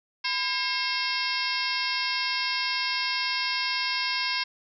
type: harmonic tone with a mistuned harmonic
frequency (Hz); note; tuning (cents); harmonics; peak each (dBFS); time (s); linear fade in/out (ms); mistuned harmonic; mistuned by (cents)
538; C5; +48; 2 / 3 / 4 / 5 / 6 / 7 / 8 / 9 / 10; -34 / -35 / -32 / -34 / -37 / -37 / -36 / -32 / -34; 0.24-4.44; 10; 2; -110
effects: none